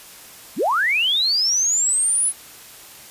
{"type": "linear sweep", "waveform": "sine", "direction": "up", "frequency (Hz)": [138.59, 10350], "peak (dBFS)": -16, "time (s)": [0.56, 2.33], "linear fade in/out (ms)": 50, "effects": ["white hiss -42 dBFS RMS until 3.1 s", "resampled to 32000 Hz"]}